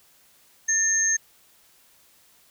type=tone pair together; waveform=sine; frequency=1800 / 6396 Hz; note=A6 / G8; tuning=+39 / +34 cents; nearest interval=octave + minor seventh; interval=2195 cents; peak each=-26 / -20 dBFS; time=0.68-1.17 s; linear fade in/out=10 ms; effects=white hiss -58 dBFS RMS until 2.5 s